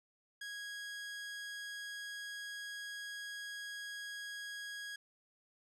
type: tone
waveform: sawtooth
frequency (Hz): 1650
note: G#6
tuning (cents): -12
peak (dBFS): -39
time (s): 0.41-4.96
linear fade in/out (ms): 5
effects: low-pass 10000 Hz 12 dB/octave